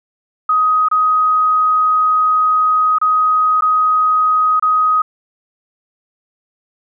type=tone with dropouts; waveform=sine; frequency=1256 Hz; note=D#6; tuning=16 cents sharp; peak=-10 dBFS; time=0.49-5.02 s; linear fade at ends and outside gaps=5 ms; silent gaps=0.886-0.913 / 2.985-3.014 / 3.609-3.621 / 4.597-4.624 s; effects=none